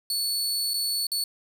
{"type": "tone with dropouts", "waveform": "sawtooth", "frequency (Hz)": 4435, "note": "C#8", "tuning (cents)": 0, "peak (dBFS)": -22, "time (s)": [0.1, 1.24], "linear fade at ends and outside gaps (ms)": 2, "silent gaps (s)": [[0.736, 0.74], [1.069, 1.117]], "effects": ["9-bit"]}